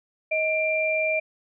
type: tone pair together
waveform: sine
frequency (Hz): 630 / 2372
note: D#5 / D7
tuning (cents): +21 / +17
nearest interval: octave + major seventh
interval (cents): 2296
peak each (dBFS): -24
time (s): 0.31-1.2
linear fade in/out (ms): 10
effects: none